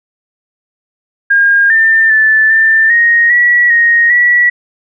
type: tone with pitch steps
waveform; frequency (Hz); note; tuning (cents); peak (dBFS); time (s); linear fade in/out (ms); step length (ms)
sine; 1618 / 1794 / 1753 / 1783 / 1870 / 1934 / 1870 / 1940; G#6 / A6 / A6 / A6 / A#6 / B6 / A#6 / B6; -46 / +33 / -7 / +22 / +5 / -37 / +5 / -31; -5; 1.3-4.5; 10; 400
effects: none